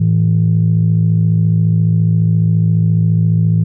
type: tone pair together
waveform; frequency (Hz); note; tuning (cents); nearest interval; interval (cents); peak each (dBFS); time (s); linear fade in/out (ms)
sine; 109.4 / 163.91; A2 / E3; -9 / -10; perfect fifth; 699; -11; 0-3.64; 10
effects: tanh soft clip ceiling -3 dBFS